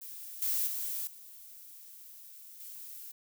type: noise with level steps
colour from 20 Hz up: violet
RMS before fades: -45 / -31 / -36 / -51 / -46 dBFS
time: 0.01-3.12 s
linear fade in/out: 10 ms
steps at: 0.42 / 0.67 / 1.07 / 2.6 s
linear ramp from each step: 2 ms
effects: none